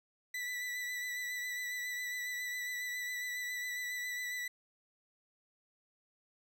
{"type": "tone with vibrato", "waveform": "40% pulse", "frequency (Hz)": 1975.5, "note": "B6", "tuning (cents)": 0, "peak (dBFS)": -36, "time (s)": [0.34, 4.48], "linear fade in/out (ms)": 5, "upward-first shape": "sine", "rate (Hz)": 7.3, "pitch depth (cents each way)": 22, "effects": []}